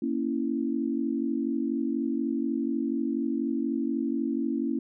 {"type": "chord", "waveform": "sine", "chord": "A# diminished", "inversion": "none", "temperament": "equal", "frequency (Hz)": [233.1, 277.2, 329.6], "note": ["A#3", "C#4", "E4"], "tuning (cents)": [0, 0, 0], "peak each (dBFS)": [-30, -29, -31], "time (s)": [0.02, 4.79], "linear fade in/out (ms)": 5, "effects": []}